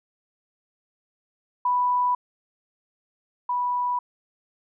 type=tone pair in turn; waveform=sine; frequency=987.8 / 982.8 Hz; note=B5 / B5; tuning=0 / -9 cents; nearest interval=unison; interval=9 cents; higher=first; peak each=-19 / -22 dBFS; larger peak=first; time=1.65-2.15 / 3.49-3.99 s; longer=neither; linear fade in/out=5 ms; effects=none